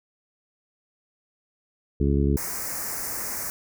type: harmonic tone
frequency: 70 Hz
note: C#2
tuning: 18 cents sharp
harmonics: 1 / 2 / 3 / 4 / 5 / 6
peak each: -22 / -25 / -27 / -28 / -29 / -30 dBFS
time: 2-2.37 s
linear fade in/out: 5 ms
type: band-stop noise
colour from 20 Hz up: white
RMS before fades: -31 dBFS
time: 2.37-3.5 s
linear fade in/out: 0 ms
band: 2200 to 5100 Hz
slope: 48 dB/octave
effects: none